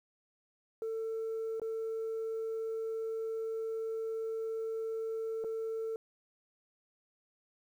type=tone with dropouts; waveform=sine; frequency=447.1 Hz; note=A4; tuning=28 cents sharp; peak=-32 dBFS; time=0.82-5.96 s; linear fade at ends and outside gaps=1 ms; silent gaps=1.598-1.617 / 5.44-5.445 s; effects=tanh soft clip ceiling -32 dBFS + 11-bit